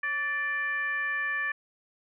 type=tone with frequency modulation; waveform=sine; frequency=1760 Hz; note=A6; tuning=in tune; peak=-27 dBFS; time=0.03-1.52 s; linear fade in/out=5 ms; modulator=608 Hz; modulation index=0.64; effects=none